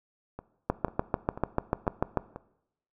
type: two click trains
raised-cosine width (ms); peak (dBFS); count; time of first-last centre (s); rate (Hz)
1; -10 / -24; 11 / 5; 0.7-2.173 / 0.39-2.36; 6.79 / 2.03
effects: noise-tail reverb RT60 0.8 s tail -18 dB re dry